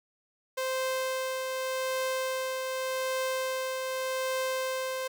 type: tone with tremolo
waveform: sawtooth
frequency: 521 Hz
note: C5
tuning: 7 cents flat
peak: -24 dBFS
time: 0.57-5.08 s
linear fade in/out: 10 ms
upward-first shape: triangle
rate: 0.85 Hz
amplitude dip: 35%
effects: none